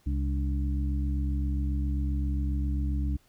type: harmonic tone with a mistuned harmonic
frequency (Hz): 67.5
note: C#2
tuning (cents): -45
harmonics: 1 / 2 / 3 / 4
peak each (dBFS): -26 / -37 / -38 / -37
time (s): 0.06-3.17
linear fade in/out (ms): 10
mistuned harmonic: 4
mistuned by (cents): +130
effects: pink hiss -65 dBFS RMS until 3.28 s